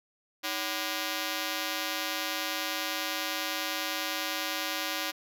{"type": "ring-modulated tone", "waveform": "5% pulse", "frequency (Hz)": 440, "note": "A4", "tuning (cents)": 0, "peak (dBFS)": -16, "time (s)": [0.43, 5.12], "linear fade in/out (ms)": 20, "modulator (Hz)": 125, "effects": []}